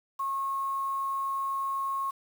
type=tone with quantisation; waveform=sine; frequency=1088 Hz; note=C#6; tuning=33 cents flat; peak=-28 dBFS; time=0.19-2.11 s; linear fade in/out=10 ms; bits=8; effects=none